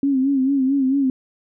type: tone with vibrato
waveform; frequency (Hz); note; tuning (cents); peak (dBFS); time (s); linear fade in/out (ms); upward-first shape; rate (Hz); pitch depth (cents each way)
sine; 270; C#4; -45; -15; 0.03-1.1; 2; sine; 4.5; 74
effects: none